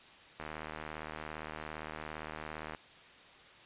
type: click train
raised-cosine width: 0.5 ms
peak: -26 dBFS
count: 183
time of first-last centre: 0.4-2.748 s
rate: 77.5 Hz
effects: white hiss -56 dBFS RMS until 3.65 s + resampled to 8000 Hz